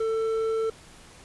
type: tone with hard clipping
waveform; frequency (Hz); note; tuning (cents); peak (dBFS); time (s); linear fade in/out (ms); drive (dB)
triangle; 445.9; A4; +23; -25; 0-0.7; 5; 9
effects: pink hiss -50 dBFS RMS until 1.24 s + resampled to 24000 Hz